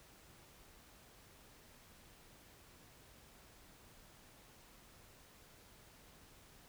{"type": "silence", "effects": ["pink hiss -62 dBFS RMS until 6.68 s"]}